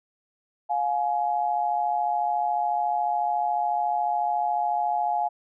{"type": "tone pair together", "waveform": "sine", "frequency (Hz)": [708, 842], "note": ["F5", "G#5"], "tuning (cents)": [23, 24], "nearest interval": "minor third", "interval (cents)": 301, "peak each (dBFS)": -25, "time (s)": [0.69, 5.29], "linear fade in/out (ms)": 20, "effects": []}